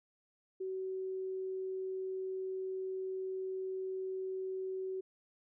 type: tone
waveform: sine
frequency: 377.6 Hz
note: F#4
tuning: 35 cents sharp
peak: -36 dBFS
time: 0.6-5.01 s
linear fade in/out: 10 ms
effects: none